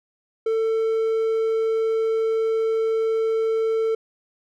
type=tone; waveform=triangle; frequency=446.4 Hz; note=A4; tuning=25 cents sharp; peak=-17 dBFS; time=0.46-3.95 s; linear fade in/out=5 ms; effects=none